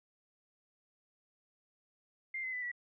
sine tone with pitch steps, 2099 / 2046 / 1995 / 1944.9 Hz, C7 / C7 / B6 / B6, +5 / -39 / +17 / -27 cents, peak -36 dBFS, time 2.34-2.716 s, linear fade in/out 5 ms, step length 94 ms, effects none

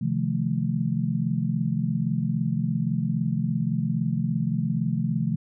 sine chord, F dominant seventh, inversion second, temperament just, 130.96 / 157.15 / 174.61 / 218.3 Hz, C3 / Eb3 / F3 / A3, +2 / +18 / 0 / -13 cents, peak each -28 dBFS, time 0.01-5.36 s, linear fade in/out 10 ms, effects none

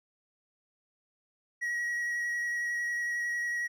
triangle tone with vibrato, 1909 Hz, A#6, 41 cents sharp, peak -28 dBFS, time 1.61-3.68 s, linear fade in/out 20 ms, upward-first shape square, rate 11 Hz, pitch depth 11 cents each way, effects none

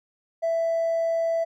triangle tone with hard clipping, 662 Hz, E5, 7 cents sharp, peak -21 dBFS, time 0.42-1.45 s, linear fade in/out 20 ms, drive 2 dB, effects none

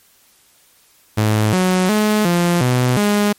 sawtooth tone with pitch steps, 107.6 / 184.2 / 212.5 / 173.7 / 125.2 / 206.4 Hz, A2 / F#3 / G#3 / F3 / B2 / G#3, -38 / -7 / +40 / -9 / +24 / -10 cents, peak -9 dBFS, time 1.17-3.33 s, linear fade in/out 10 ms, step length 360 ms, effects white hiss -53 dBFS RMS until 3.38 s + MP3 64 kbps

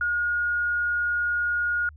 sine tone, 1435 Hz, F6, 47 cents sharp, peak -22 dBFS, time 0.01-1.89 s, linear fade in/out 2 ms, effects added 75 Hz sine -44 dBFS peak until 1.96 s

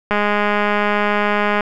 click train, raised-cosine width 0.5 ms, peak -3 dBFS, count 311, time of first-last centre 0.11-1.608 s, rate 207 Hz, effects none

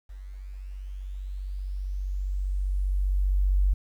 sine tone with level ramp, 47.58 Hz, F#1, 49 cents sharp, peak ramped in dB -38 to -18 dBFS, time 0.09-3.74 s, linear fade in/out 10 ms, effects 10-bit

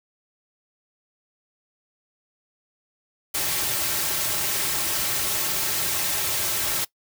white noise with comb filter, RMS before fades -25 dBFS, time 3.34-6.85 s, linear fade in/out 10 ms, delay 4.1 ms, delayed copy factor -0.6, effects noise-tail reverb RT60 0.1 s tail -21 dB re dry

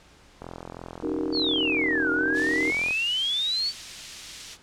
click train, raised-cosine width 1 ms, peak -23 dBFS, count 108, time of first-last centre 0.42-2.908 s, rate 43 Hz
sine chord, D# minor seventh, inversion third, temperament equal with one note detuned, 277.2 / 311.1 / 378.9 / 466.2 Hz, C#4 / D#4 / F#4 / A#4, 0 / 0 / +41 / 0 cents, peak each -33 / -28 / -32 / -33 dBFS, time 1.03-2.71 s, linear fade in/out 5 ms
sine exponential two-way sweep, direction down then up, 4614 to 1400 to 4614 Hz, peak -23 dBFS, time 1.32-3.73 s, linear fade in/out 50 ms, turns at 2.11 s
pink high-pass noise, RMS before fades -39 dBFS, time 2.33-4.58 s, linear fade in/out 50 ms, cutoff 3100 Hz, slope 12 dB/octave
effects pink hiss -54 dBFS RMS until 4.62 s + low-pass 7000 Hz 12 dB/octave

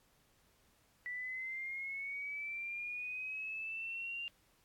sine linear sweep, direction up, 1961 to 2794 Hz, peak -39 dBFS, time 1.06-4.28 s, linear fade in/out 0 ms, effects pink hiss -71 dBFS RMS until 4.64 s + AAC 64 kbps

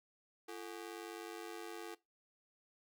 sawtooth ring-modulated tone, 391.6 Hz, G4, 2 cents flat, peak -38 dBFS, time 0.48-1.95 s, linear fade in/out 10 ms, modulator 49.6 Hz, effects noise-tail reverb RT60 0.2 s tail -19 dB re dry

